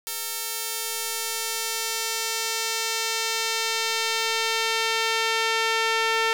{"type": "tone with band-pass filter sweep", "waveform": "sawtooth", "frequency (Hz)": 450, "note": "A4", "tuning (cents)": 39, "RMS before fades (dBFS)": -26, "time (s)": [0.07, 6.33], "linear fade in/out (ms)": 0, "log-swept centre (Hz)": [12000, 2400], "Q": 0.8, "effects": ["8-bit"]}